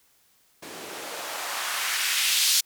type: noise with band-pass filter sweep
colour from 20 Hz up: blue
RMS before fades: -27 dBFS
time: 0.62-2.61 s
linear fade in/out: 10 ms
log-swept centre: 250 to 4400 Hz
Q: 1.2
effects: white hiss -63 dBFS RMS until 2.65 s